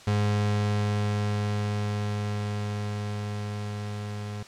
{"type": "tone with level ramp", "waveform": "35% pulse", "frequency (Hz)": 103.83, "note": "G#2", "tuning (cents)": 0, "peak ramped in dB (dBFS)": [-20, -31], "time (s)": [0.07, 4.43], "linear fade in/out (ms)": 5, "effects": ["white hiss -48 dBFS RMS until 4.47 s", "low-pass 6000 Hz 12 dB/octave"]}